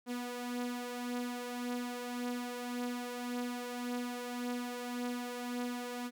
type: beating tone pair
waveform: sawtooth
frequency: 244.1 / 245.9 Hz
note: B3 / B3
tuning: -20 / -7 cents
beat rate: 1.8 Hz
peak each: -34 / -39 dBFS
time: 0.06-6.11 s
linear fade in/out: 50 ms
effects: none